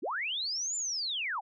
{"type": "linear two-way sweep", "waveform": "sine", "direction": "up then down", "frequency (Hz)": [200.9, 7230, 698], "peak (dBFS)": -31, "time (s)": [0.02, 1.41], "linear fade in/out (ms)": 20, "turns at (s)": 0.76, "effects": []}